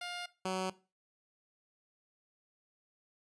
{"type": "tone pair in turn", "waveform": "10% pulse", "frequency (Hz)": [707, 187.26], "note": ["F5", "F#3"], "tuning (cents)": [21, 21], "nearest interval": "octave + major seventh", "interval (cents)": 2300, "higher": "first", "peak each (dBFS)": [-31, -25], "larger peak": "second", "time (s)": [[0.01, 0.26], [0.45, 0.7]], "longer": "neither", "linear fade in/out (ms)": 5, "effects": ["noise-tail reverb RT60 0.3 s tail -18 dB re dry", "resampled to 22050 Hz"]}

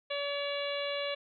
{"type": "harmonic tone with a mistuned harmonic", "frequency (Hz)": 570, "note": "C#5", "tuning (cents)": 48, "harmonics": [1, 2, 3, 4, 5, 6, 7], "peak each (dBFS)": [-34, -43, -44, -41, -41, -42, -44], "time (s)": [0.1, 1.15], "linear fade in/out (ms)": 10, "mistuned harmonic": 5, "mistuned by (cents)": -24, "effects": []}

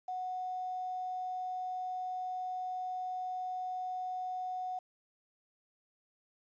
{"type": "tone with quantisation", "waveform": "sine", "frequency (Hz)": 737, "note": "F#5", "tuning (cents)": -7, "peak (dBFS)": -35, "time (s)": [0.08, 4.79], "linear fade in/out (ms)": 5, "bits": 10, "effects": ["resampled to 16000 Hz"]}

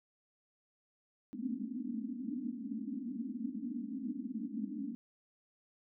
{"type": "band-pass noise", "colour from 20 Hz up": "pink", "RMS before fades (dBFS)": -40, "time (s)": [1.33, 4.95], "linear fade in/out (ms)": 0, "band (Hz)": [210, 290], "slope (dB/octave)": 96, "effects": []}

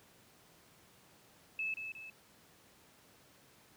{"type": "tone with echo", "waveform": "sine", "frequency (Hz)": 2609, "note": "E7", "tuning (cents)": -18, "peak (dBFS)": -34, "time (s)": [1.59, 1.74], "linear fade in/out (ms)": 2, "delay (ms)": 180, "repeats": 2, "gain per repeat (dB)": -6, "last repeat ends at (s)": 2.1, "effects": ["pink hiss -63 dBFS RMS until 3.76 s", "high-pass 100 Hz 12 dB/octave"]}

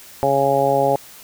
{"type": "harmonic tone", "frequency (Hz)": 138.1, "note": "C#3", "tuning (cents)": -6, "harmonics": [1, 2, 3, 4, 5, 6], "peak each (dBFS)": [-27, -27, -22, -18, -21, -20], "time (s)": [0.23, 0.96], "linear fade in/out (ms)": 0, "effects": ["white hiss -42 dBFS RMS until 1.23 s"]}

